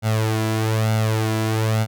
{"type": "tone with flanger", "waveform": "sawtooth", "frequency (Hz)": 110, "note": "A2", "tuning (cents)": 0, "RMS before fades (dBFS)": -20, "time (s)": [0.02, 1.87], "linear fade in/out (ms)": 50, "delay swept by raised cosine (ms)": [1.4, 3], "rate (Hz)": 1.1, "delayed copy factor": 0.7, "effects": []}